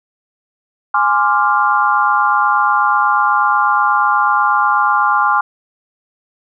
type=chord; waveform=sine; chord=D half-diminished seventh; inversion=second; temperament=equal; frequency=830.6 / 1046.5 / 1174.7 / 1396.9 Hz; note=Ab5 / C6 / D6 / F6; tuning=0 / 0 / 0 / 0 cents; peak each=-16 dBFS; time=0.94-5.41 s; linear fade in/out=5 ms; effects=none